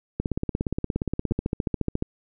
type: two click trains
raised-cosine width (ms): 3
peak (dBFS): -11 / -12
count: 11 / 20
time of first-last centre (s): 1.32-2.024 / 0.2-1.311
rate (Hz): 14.2 / 17.1
effects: none